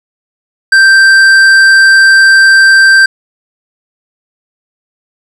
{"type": "tone with tanh clipping", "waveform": "triangle", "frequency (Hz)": 1568, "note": "G6", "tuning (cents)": 0, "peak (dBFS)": -3, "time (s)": [0.72, 3.06], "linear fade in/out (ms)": 5, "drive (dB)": 14, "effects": []}